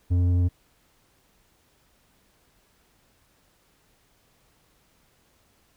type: tone with low-pass filter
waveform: square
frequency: 88.9 Hz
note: F2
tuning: 31 cents sharp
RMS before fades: -21 dBFS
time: 0.1-0.49 s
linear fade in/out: 20 ms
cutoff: 230 Hz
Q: 0.73
effects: pink hiss -64 dBFS RMS until 5.76 s